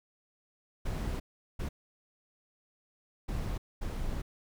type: noise bursts at uneven times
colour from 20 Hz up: brown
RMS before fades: -34 dBFS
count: 4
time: 0.85-1.2 / 1.59-1.69 / 3.28-3.58 / 3.81-4.22 s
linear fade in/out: 10 ms
effects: none